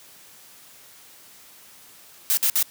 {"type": "noise bursts", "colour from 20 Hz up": "blue", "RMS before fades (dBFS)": -20, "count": 3, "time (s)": [2.3, 2.627], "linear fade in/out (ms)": 0, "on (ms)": 71, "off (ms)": 57, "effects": ["white hiss -49 dBFS RMS until 2.7 s", "high-pass 80 Hz 12 dB/octave"]}